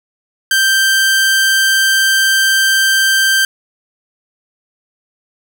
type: tone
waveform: sawtooth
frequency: 1568 Hz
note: G6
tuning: in tune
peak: -6 dBFS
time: 0.51-3.45 s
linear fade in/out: 2 ms
effects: none